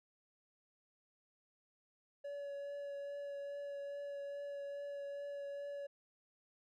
triangle tone with vibrato, 567 Hz, C#5, 39 cents sharp, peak -40 dBFS, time 2.24-5.87 s, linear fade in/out 10 ms, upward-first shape triangle, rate 2.4 Hz, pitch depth 15 cents each way, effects none

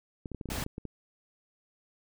clicks, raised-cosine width 3 ms, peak -25 dBFS, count 12, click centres 0.258 / 0.317 / 0.347 / 0.412 / 0.457 / 0.489 / 0.519 / 0.583 / 0.625 / 0.664 / 0.781 / 0.853 s
pink noise, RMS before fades -36 dBFS, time 0.5-0.64 s, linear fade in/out 2 ms
effects none

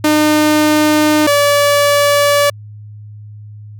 sawtooth tone pair in turn, 303.9 / 575.7 Hz, D#4 / D5, -41 / -35 cents, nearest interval major seventh, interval 1106 cents, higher second, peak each -5 dBFS, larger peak neither, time 0.04-1.27 / 1.27-2.5 s, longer neither, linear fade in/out 5 ms, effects added 105 Hz sine -30 dBFS peak until 3.79 s

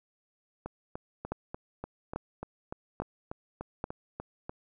two click trains, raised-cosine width 1 ms, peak -18 / -23 dBFS, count 4 / 14, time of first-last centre 1.32-3.841 / 0.66-4.495 s, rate 1.19 / 3.39 Hz, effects none

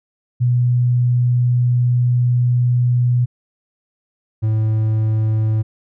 sine / triangle tone pair in turn, 122.8 / 109.4 Hz, B2 / A2, -9 / -9 cents, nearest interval major second, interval 200 cents, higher first, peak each -12 dBFS, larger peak neither, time 0.4-3.26 / 4.42-5.63 s, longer first, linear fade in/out 20 ms, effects none

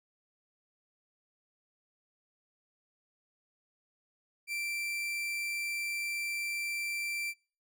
40% pulse tone, 2349 Hz, D7, in tune, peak -33 dBFS, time 4.47-7.34 s, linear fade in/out 50 ms, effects noise-tail reverb RT60 0.4 s tail -24 dB re dry

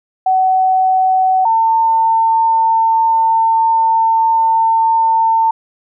sine tone pair in turn, 752 / 900.8 Hz, F#5 / A5, +28 / +40 cents, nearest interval minor third, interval 312 cents, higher second, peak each -9 dBFS, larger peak neither, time 0.26-1.45 / 1.45-5.51 s, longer second, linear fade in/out 5 ms, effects none

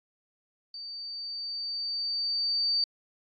sine tone with level ramp, 4608 Hz, D8, 34 cents flat, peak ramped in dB -38 to -23 dBFS, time 0.74-2.84 s, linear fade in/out 2 ms, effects AAC 32 kbps

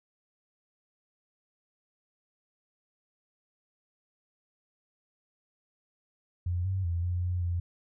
sine tone with pitch steps, 88.3 / 95 / 85.5 / 88.7 / 89.4 / 87 Hz, F2 / F#2 / F2 / F2 / F2 / F2, +20 / +46 / -36 / +27 / +41 / -6 cents, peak -27 dBFS, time 6.46-7.6 s, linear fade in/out 5 ms, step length 190 ms, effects none

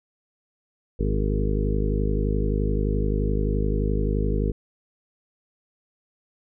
harmonic tone with a mistuned harmonic, 51.6 Hz, G#1, 10 cents flat, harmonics 1 / 2 / 3 / 4 / 5 / 6 / 7 / 8 / 9, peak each -23 / -29 / -30 / -31 / -33 / -36 / -37 / -32 / -33 dBFS, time 0.99-4.52 s, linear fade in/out 10 ms, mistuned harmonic 7, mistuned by +18 cents, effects none

